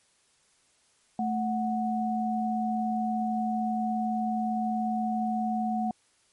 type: tone pair together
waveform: sine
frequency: 220 / 737.4 Hz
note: A3 / F#5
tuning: 0 / -6 cents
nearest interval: octave + major sixth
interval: 2094 cents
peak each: -28 / -29 dBFS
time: 1.19-5.91 s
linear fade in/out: 2 ms
effects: white hiss -66 dBFS RMS until 6.32 s + MP3 48 kbps